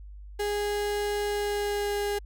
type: tone with pitch glide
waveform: 35% pulse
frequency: 412.2 to 409.1 Hz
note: G#4 to G#4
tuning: -13 to -26 cents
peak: -25 dBFS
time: 0.39-2.19 s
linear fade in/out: 10 ms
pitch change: -13 cents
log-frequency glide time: 1.24-1.94 s
effects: added 50 Hz sine -41 dBFS peak until 2.25 s